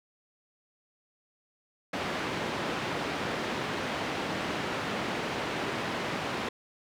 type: band-pass noise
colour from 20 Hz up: pink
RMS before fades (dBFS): -33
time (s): 1.93-6.49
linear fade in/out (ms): 5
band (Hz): 180 to 3100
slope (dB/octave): 12
effects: none